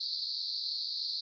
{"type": "band-pass noise", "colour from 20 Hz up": "white", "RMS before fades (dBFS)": -36, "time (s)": [0, 1.21], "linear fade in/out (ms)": 10, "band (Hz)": [4100, 4700], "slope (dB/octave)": 96, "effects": []}